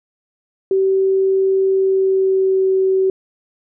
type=tone with pitch glide; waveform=sine; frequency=384.2 to 380.4 Hz; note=G4 to F#4; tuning=-35 to +48 cents; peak=-12 dBFS; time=0.71-3.1 s; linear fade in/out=2 ms; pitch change=-17 cents; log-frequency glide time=1.69-2.69 s; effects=none